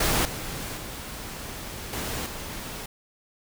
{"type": "noise with level steps", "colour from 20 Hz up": "pink", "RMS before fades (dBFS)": [-23, -34, -37, -31, -36], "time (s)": [0, 2.86], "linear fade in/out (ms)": 5, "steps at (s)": [0.25, 0.77, 1.93, 2.26], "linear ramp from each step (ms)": 2, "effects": []}